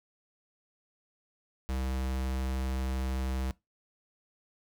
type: tone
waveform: square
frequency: 65.2 Hz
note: C2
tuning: 5 cents flat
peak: -31 dBFS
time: 1.69-3.51 s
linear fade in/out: 0 ms
effects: noise-tail reverb RT60 0.2 s tail -21 dB re dry